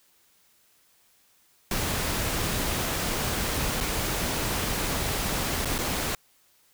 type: noise with dropouts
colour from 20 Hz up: pink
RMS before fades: -28 dBFS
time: 1.71-6.15 s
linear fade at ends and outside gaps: 2 ms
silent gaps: 3.804-3.808 / 5.649-5.655 / 5.782-5.787 s
effects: white hiss -63 dBFS RMS until 6.73 s

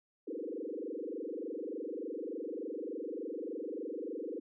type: tone with frequency modulation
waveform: sine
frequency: 392 Hz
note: G4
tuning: in tune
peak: -37 dBFS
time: 0.27-4.4 s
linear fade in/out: 10 ms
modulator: 23.4 Hz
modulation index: 4.7
effects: none

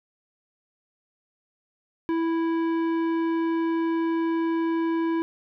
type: tone with tanh clipping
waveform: sine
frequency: 329.6 Hz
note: E4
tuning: in tune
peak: -24 dBFS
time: 2.09-5.22 s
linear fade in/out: 0 ms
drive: 13 dB
effects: none

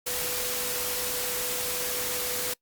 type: tone in noise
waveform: sine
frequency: 493.9 Hz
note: B4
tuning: in tune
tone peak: -37 dBFS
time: 0.06-2.54 s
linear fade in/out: 10 ms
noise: white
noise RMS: -30 dBFS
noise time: 0.06-2.54 s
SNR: -10 dB
effects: noise-tail reverb RT60 0.1 s tail -24 dB re dry + Opus 48 kbps

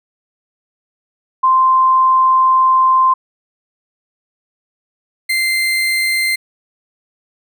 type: tone pair in turn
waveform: sine / 35% pulse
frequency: 1043 / 2084 Hz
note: C6 / C7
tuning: -6 / -7 cents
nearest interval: octave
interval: 1199 cents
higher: second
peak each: -8 / -12 dBFS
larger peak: first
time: 1.43-3.14 / 5.29-6.36 s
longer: first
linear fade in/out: 10 ms
effects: none

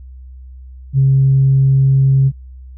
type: tone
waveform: sine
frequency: 135.1 Hz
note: C#3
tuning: 44 cents flat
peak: -7 dBFS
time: 0.93-2.32 s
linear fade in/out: 50 ms
effects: tanh soft clip ceiling -3 dBFS + added 64 Hz sine -32 dBFS peak until 2.77 s

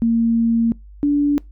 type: tone pair in turn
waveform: sine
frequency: 230 / 289.2 Hz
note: A#3 / D4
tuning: -23 / -27 cents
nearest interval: major third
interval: 396 cents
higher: second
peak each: -13 dBFS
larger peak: neither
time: 0.02-0.72 / 1.03-1.38 s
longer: first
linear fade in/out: 0 ms
effects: noise-tail reverb RT60 0.2 s tail -24 dB re dry + added 50 Hz sine -38 dBFS peak until 1.51 s

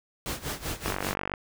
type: noise with tremolo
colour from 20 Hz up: pink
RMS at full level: -31 dBFS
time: 0.26-1.14 s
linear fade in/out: 0 ms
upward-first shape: sine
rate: 5.2 Hz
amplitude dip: 85%
type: click train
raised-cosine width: 0.5 ms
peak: -14 dBFS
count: 24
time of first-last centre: 0.86-1.338 s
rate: 48.1 Hz
effects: none

